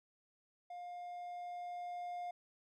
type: tone with level ramp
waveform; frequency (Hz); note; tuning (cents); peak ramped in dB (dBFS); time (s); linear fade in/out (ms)
triangle; 708; F5; +23; -43 to -38; 0.7-2.31; 5
effects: none